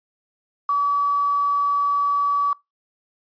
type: tone with quantisation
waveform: sine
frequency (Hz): 1144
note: D6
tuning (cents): -46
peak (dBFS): -17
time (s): 0.69-2.53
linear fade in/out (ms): 2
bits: 7
effects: noise-tail reverb RT60 0.2 s tail -24 dB re dry + resampled to 11025 Hz